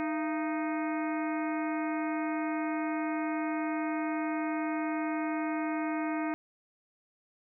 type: harmonic tone with a mistuned harmonic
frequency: 310.4 Hz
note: D#4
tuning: 4 cents flat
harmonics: 1 / 2 / 3 / 4 / 5 / 6 / 7 / 8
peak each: -31 / -37 / -40 / -42 / -44 / -47 / -44 / -49 dBFS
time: 0-6.34 s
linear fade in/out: 0 ms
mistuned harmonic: 2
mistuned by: +150 cents
effects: none